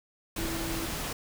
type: tone in noise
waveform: sine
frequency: 329.6 Hz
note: E4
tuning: in tune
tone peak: -35 dBFS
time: 0.38-0.86 s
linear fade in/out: 5 ms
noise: pink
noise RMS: -34 dBFS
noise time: 0.36-1.13 s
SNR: -4 dB
effects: none